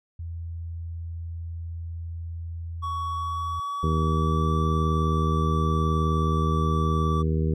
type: tone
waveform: sine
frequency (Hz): 83.7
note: E2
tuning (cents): +27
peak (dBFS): -31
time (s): 0.19-3.6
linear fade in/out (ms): 5
type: tone with pitch glide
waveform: triangle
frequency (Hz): 1120 to 1157.5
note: C#6 to D6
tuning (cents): +18 to -25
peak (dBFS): -26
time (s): 2.82-7.23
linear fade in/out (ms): 20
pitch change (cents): +57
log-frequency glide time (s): 3.07-4.54
type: harmonic tone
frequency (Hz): 79.1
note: D#2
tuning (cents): +29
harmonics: 1 / 2 / 3 / 4 / 5 / 6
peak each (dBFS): -24 / -25 / -33 / -36 / -32 / -36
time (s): 3.83-7.54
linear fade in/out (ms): 5
effects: none